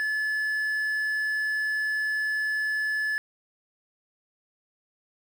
triangle tone with quantisation, 1725 Hz, A6, 35 cents flat, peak -23 dBFS, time 0-3.18 s, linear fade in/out 0 ms, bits 8, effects none

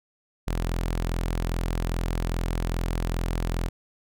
sawtooth tone, 42.46 Hz, F1, 48 cents flat, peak -21 dBFS, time 0.47-3.69 s, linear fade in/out 10 ms, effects none

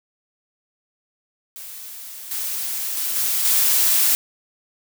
blue noise with level steps, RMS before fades -36 / -26 / -24 / -21 / -17 dBFS, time 1.56-4.15 s, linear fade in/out 0 ms, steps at 2.31 / 2.97 / 3.16 / 3.45 s, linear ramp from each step 2 ms, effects none

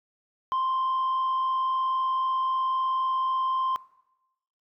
sine tone with frequency modulation, 1046.5 Hz, C6, in tune, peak -21 dBFS, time 0.52-3.76 s, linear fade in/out 0 ms, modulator 43.8 Hz, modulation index 0.28, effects noise-tail reverb RT60 0.9 s tail -21 dB re dry + tanh soft clip ceiling -22 dBFS

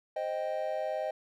triangle chord, C minor, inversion none, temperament equal, 523.3 / 622.3 / 784 Hz, C5 / Eb5 / G5, 0 / 0 / 0 cents, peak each -35 / -31 / -36 dBFS, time 0.16-1.11 s, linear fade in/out 5 ms, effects none

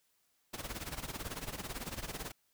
pink noise with tremolo, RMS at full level -39 dBFS, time 0.53-2.32 s, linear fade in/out 10 ms, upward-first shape sine, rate 18 Hz, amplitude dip 80%, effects white hiss -75 dBFS RMS until 2.53 s

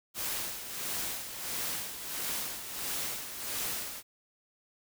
white noise with tremolo, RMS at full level -34 dBFS, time 0.14-4.03 s, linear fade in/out 50 ms, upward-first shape sine, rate 1.5 Hz, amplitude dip 60%, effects none

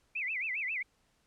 sine tone with vibrato, 2300 Hz, D7, 37 cents flat, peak -32 dBFS, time 0.15-0.83 s, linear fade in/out 10 ms, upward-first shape sine, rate 7.4 Hz, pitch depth 260 cents each way, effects pink hiss -72 dBFS RMS until 1.26 s + low-pass 10000 Hz 12 dB/octave

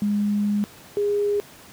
sine tone pair in turn, 206 / 410 Hz, G#3 / G#4, -14 / -22 cents, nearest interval octave, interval 1192 cents, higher second, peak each -19 / -19 dBFS, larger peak neither, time 0.02-0.64 / 0.97-1.4 s, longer first, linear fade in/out 0 ms, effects pink hiss -46 dBFS RMS until 1.72 s + high-pass 80 Hz 12 dB/octave

